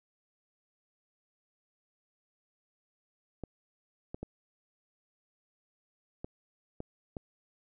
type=clicks; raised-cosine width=2 ms; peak=-25 dBFS; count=6; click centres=3.437 / 4.145 / 4.23 / 6.245 / 6.804 / 7.168 s; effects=none